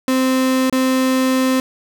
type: tone with dropouts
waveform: 35% pulse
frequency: 260 Hz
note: C4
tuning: 11 cents flat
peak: -12 dBFS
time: 0.08-1.6 s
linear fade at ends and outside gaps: 1 ms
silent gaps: 0.698-0.726 s
effects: none